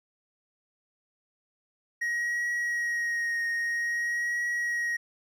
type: tone with vibrato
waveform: triangle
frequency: 1887 Hz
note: A#6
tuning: 21 cents sharp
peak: -25 dBFS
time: 2.01-4.97 s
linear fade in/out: 10 ms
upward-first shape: triangle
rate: 0.51 Hz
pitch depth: 24 cents each way
effects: none